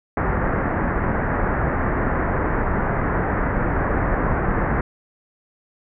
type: low-pass noise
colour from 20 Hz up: pink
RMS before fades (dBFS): -21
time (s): 0.17-4.81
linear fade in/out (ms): 2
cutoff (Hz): 1900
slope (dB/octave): 48
effects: none